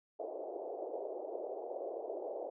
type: band-pass noise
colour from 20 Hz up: white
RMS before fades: -42 dBFS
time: 0.19-2.5 s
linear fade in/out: 10 ms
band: 360 to 690 Hz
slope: 48 dB/octave
effects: none